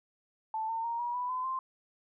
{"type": "tone with pitch steps", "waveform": "sine", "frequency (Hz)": [880, 905.8, 932.3, 959.6, 987.8, 1016.7, 1046.5], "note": ["A5", "A#5", "A#5", "A#5", "B5", "B5", "C6"], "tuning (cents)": [0, -50, 0, 50, 0, 50, 0], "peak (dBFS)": -31, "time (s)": [0.54, 1.59], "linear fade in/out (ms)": 2, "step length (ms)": 150, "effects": []}